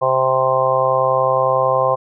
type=harmonic tone; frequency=130.81 Hz; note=C3; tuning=in tune; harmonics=1 / 3 / 4 / 5 / 6 / 7 / 8; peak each=-28 / -28 / -17 / -21 / -22 / -26 / -18 dBFS; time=0.01-1.96 s; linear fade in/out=20 ms; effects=none